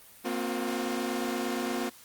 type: chord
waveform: sawtooth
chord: Bb suspended second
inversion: none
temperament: equal with one note detuned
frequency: 233.1 / 261.6 / 358 Hz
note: Bb3 / C4 / F4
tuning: 0 / 0 / +43 cents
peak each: -30 dBFS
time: 0.24-1.9 s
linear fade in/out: 20 ms
effects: white hiss -53 dBFS RMS until 2.04 s + Opus 32 kbps